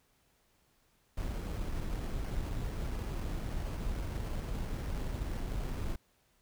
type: noise with sample-and-hold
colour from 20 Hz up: brown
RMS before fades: -36 dBFS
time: 1.17-5.96 s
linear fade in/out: 5 ms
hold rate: 3675 Hz
effects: pink hiss -71 dBFS RMS until 6.41 s